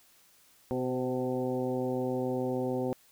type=harmonic tone with a mistuned harmonic; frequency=126.9 Hz; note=B2; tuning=47 cents sharp; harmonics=1 / 2 / 3 / 4 / 5 / 6 / 7; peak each=-38 / -33 / -34 / -34 / -47 / -41 / -46 dBFS; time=0.71-2.93 s; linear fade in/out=0 ms; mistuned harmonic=4; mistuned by=+22 cents; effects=white hiss -62 dBFS RMS until 3.11 s